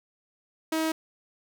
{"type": "tone", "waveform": "sawtooth", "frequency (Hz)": 319, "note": "D#4", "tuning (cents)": 43, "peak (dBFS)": -21, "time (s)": [0.72, 0.92], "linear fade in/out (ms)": 5, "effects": []}